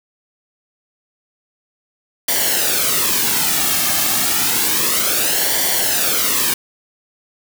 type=noise with flanger; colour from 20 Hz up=white; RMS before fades=-17 dBFS; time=2.28-6.54 s; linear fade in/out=5 ms; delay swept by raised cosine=0.77 to 2.07 ms; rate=0.3 Hz; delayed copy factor=-0.65; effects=none